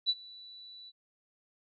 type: tone with ADSR envelope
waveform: sine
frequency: 3957 Hz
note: B7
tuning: 3 cents sharp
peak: -23 dBFS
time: 0.06-0.92 s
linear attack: 33 ms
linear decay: 45 ms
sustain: -24 dB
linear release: 38 ms
effects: none